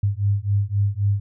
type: beating tone pair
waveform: sine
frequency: 99.2 / 103 Hz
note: G2 / G#2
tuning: +21 / -14 cents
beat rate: 3.8 Hz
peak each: -21 dBFS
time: 0.03-1.2 s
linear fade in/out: 5 ms
effects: none